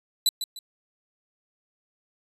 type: tone with echo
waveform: sawtooth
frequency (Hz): 3979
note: B7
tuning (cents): +12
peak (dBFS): -14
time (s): 0.26-0.29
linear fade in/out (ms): 2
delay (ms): 150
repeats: 2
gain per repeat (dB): -10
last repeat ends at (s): 0.59
effects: resampled to 32000 Hz